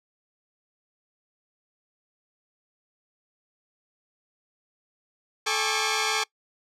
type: tone cluster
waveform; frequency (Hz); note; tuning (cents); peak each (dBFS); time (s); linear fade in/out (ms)
10% pulse; 435.9 / 811 / 1096 / 1174; A4 / G#5 / C#6 / D6; -16 / -41 / -20 / -1; -21; 5.46-6.24; 10
effects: noise-tail reverb RT60 0.1 s tail -23 dB re dry + low-pass 9000 Hz 12 dB/octave